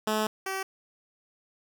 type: tone pair in turn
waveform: 10% pulse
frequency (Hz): 215.5 / 384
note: A3 / G4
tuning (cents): -36 / -36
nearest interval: minor seventh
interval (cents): 1000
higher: second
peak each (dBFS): -17 / -22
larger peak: first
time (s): 0.07-0.27 / 0.46-0.63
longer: first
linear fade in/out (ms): 5
effects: none